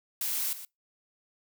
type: noise with echo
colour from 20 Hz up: blue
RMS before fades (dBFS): -31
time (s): 0.21-0.53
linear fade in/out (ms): 2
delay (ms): 120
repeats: 1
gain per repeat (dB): -12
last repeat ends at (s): 0.65
effects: noise-tail reverb RT60 0.2 s tail -25 dB re dry